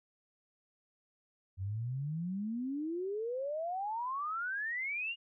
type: exponential sweep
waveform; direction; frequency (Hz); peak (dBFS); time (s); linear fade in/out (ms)
sine; up; 91 to 2881; -34; 1.57-5.16; 50
effects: none